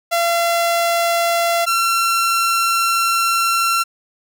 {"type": "tone pair in turn", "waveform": "sawtooth", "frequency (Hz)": [682, 1357.7], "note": ["F5", "F6"], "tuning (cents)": [-41, -49], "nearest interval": "octave", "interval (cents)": 1192, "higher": "second", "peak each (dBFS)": -11, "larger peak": "neither", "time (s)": [[0.11, 1.66], [1.66, 3.84]], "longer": "second", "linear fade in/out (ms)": 20, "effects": []}